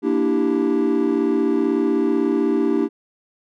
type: chord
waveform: triangle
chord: E half-diminished seventh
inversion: second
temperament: equal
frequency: 233.1 / 293.7 / 329.6 / 392 Hz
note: Bb3 / D4 / E4 / G4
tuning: 0 / 0 / 0 / 0 cents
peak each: -21 / -18 / -20 / -19 dBFS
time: 0.02-2.89 s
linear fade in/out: 50 ms
effects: tanh soft clip ceiling -8 dBFS